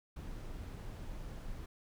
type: noise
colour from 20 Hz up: brown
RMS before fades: -44 dBFS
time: 0.16-1.66 s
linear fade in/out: 5 ms
effects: none